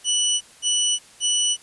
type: tone bursts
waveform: 20% pulse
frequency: 2960 Hz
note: F#7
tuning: in tune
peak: -13 dBFS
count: 3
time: 0.04-1.57 s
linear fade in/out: 50 ms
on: 370 ms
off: 210 ms
effects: white hiss -49 dBFS RMS until 1.62 s + resampled to 24000 Hz